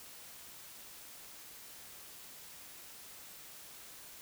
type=silence; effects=white hiss -52 dBFS RMS until 4.21 s